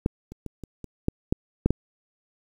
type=clicks; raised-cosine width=3 ms; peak=-8 / -26 / -22 / -24 / -24 / -9 / -8 / -6 / -8 dBFS; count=9; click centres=0.061 / 0.32 / 0.463 / 0.637 / 0.843 / 1.084 / 1.325 / 1.66 / 1.706 s; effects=8-bit